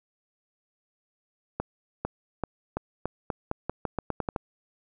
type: accelerating click train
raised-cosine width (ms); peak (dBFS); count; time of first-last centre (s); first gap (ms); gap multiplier
1; -14; 14; 1.6-4.362; 450; 0.86
effects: none